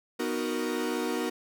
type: chord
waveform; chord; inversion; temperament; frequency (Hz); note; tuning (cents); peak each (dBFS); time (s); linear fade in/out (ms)
45% pulse; B major seventh; none; equal; 246.9 / 311.1 / 370 / 466.2; B3 / D#4 / F#4 / A#4; 0 / 0 / 0 / 0; -34; 0.19-1.3; 10
effects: none